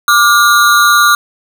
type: ring-modulated tone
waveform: square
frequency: 1300 Hz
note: E6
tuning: 24 cents flat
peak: -3 dBFS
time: 0.08-1.15 s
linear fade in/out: 2 ms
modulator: 119 Hz
effects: none